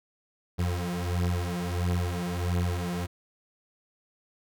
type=beating tone pair; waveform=30% pulse; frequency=87.31 / 88.81 Hz; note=F2 / F2; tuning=0 / +30 cents; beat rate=1.5 Hz; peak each=-27 dBFS; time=0.58-3.07 s; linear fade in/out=20 ms; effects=none